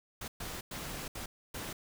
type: noise bursts at uneven times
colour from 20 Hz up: pink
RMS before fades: -41 dBFS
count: 5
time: 0.21-0.28 / 0.4-0.61 / 0.71-1.08 / 1.15-1.26 / 1.54-1.73 s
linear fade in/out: 5 ms
effects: none